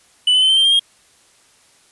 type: tone with pitch steps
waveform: triangle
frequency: 2983 / 3025 / 3067 / 3110 / 3153 / 3197 / 3242 Hz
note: F#7 / F#7 / G7 / G7 / G7 / G7 / G#7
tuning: +13 / +38 / -38 / -14 / +9 / +33 / -42 cents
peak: -9 dBFS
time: 0.27-0.795 s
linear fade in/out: 5 ms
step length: 75 ms
effects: white hiss -53 dBFS RMS until 1.91 s + resampled to 24000 Hz